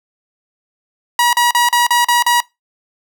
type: tone bursts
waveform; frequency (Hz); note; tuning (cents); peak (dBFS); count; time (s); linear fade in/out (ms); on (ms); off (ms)
sawtooth; 961; B5; -48; -6; 7; 1.19-2.404; 2; 140; 39
effects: noise-tail reverb RT60 0.2 s tail -22 dB re dry